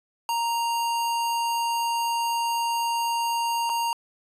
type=tone with dropouts; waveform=square; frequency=932 Hz; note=A#5; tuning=1 cent flat; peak=-24 dBFS; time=0.29-3.93 s; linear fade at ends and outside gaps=1 ms; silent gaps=3.694-3.698 s; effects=resampled to 32000 Hz